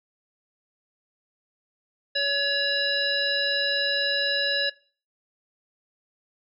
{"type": "harmonic tone", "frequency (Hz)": 564, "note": "C#5", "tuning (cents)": 30, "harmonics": [1, 3, 5, 7, 9], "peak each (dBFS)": [-30, -27, -31, -26, -31], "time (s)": [2.15, 4.7], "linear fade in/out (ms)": 10, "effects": ["noise-tail reverb RT60 0.4 s tail -21 dB re dry"]}